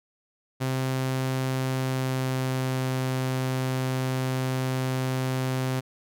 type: tone with pitch glide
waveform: sawtooth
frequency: 131 to 130.02 Hz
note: C3 to C3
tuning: +2 to -11 cents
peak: -21 dBFS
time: 0.6-5.81 s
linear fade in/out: 20 ms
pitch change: -13 cents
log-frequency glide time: 1.6-2.89 s
effects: none